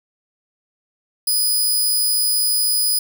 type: tone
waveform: 10% pulse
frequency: 4978 Hz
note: D#8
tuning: in tune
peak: -9 dBFS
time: 1.27-2.99 s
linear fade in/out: 5 ms
effects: none